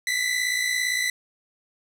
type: tone pair together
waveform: sawtooth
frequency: 1967.4 / 2025 Hz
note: B6 / B6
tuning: -7 / +43 cents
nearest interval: unison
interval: 50 cents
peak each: -22 dBFS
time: 0.07-1.1 s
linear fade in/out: 2 ms
effects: low-pass 12000 Hz 12 dB/octave + 8-bit